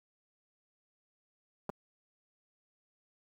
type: clicks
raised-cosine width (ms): 1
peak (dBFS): -23 / -23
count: 2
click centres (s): 1.693 / 1.698
effects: high-pass 80 Hz 12 dB/octave + 9-bit